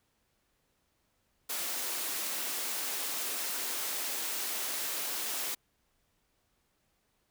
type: high-pass noise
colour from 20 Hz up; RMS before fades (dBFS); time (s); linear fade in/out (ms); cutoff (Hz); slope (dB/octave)
white; -35; 1.49-5.55; 10; 250; 24
effects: pink hiss -75 dBFS RMS until 7.3 s